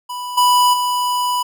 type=tone with level steps; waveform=square; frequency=987.8 Hz; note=B5; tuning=in tune; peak=-25 / -11 / -17 dBFS; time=0.09-1.43 s; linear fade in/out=10 ms; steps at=0.37 / 0.73 s; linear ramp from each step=10 ms; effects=none